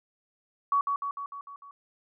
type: tone with echo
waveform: sine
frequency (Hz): 1126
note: C#6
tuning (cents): +27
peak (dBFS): -21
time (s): 0.72-0.81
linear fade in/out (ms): 2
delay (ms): 150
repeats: 6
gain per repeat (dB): -4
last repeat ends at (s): 1.71
effects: none